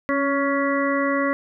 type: harmonic tone with a mistuned harmonic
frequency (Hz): 280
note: C#4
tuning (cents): +18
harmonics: 1 / 2 / 4 / 5 / 6 / 7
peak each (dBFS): -23 / -24 / -26 / -32 / -33 / -27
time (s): 0.09-1.33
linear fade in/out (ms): 0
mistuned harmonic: 1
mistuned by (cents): -21
effects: none